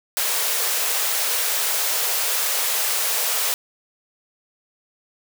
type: high-pass noise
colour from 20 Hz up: white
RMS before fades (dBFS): -22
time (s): 0.17-3.54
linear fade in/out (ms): 0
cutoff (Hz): 410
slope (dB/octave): 96
effects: none